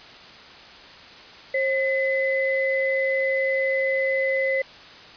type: tone pair together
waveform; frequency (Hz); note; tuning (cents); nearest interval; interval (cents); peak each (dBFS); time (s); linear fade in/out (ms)
sine; 535.6 / 2022; C5 / B6; +40 / +40; octave + major seventh; 2300; -22 / -24; 1.54-4.62; 5
effects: white hiss -44 dBFS RMS until 5.16 s + resampled to 11025 Hz